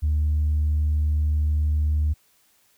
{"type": "tone", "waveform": "sine", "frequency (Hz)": 75.6, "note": "D#2", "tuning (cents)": -49, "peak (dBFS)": -17, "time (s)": [0.02, 2.14], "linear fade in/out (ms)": 20, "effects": ["tanh soft clip ceiling -16 dBFS", "white hiss -62 dBFS RMS until 2.77 s"]}